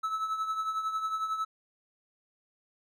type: tone with tremolo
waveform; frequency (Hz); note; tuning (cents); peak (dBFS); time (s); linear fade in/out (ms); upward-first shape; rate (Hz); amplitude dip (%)
triangle; 1303; E6; -20; -25; 0.03-1.45; 10; triangle; 11; 65
effects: none